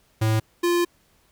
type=tone pair in turn; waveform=square; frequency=110 / 347.7 Hz; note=A2 / F4; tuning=0 / -8 cents; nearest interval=octave + minor sixth; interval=1992 cents; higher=second; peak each=-19 / -19 dBFS; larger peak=neither; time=0.21-0.4 / 0.63-0.85 s; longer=second; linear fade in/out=10 ms; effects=pink hiss -62 dBFS RMS until 1.31 s